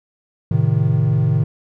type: chord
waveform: triangle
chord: A diminished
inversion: none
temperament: equal with one note detuned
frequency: 110 / 132.41 / 155.56 Hz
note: A2 / C3 / Eb3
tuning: 0 / +21 / 0 cents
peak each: -16 dBFS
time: 0.51-1.44 s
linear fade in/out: 5 ms
effects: none